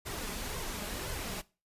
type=noise with flanger; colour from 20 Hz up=pink; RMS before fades=-38 dBFS; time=0.05-1.42 s; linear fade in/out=20 ms; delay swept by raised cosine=1.9 to 4.9 ms; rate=1.9 Hz; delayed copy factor=+0.5; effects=noise-tail reverb RT60 0.3 s tail -20 dB re dry + resampled to 32000 Hz